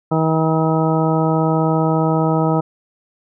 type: harmonic tone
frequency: 159.7 Hz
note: D#3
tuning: 45 cents sharp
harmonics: 1 / 2 / 3 / 4 / 5 / 6 / 8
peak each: -17 / -20 / -22 / -23 / -24 / -25 / -26 dBFS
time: 0.11-2.61 s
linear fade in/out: 10 ms
effects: none